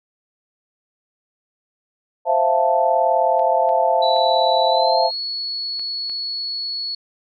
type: chord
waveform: sine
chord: F major seventh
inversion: second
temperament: equal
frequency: 523.3 / 659.3 / 698.5 / 880 Hz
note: C5 / E5 / F5 / A5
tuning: 0 / 0 / 0 / 0 cents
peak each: -21 / -19 / -20 / -19 dBFS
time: 2.25-5.11 s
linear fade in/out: 50 ms
type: clicks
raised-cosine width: 0.3 ms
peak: -26 dBFS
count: 5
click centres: 3.394 / 3.691 / 4.165 / 5.795 / 6.097 s
type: tone with pitch glide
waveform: sine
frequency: 3951 to 4384 Hz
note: B7 to C#8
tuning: 0 to -20 cents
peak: -23 dBFS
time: 4.02-6.95 s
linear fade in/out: 5 ms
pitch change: +180 cents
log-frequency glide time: 4.69-5.19 s
effects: none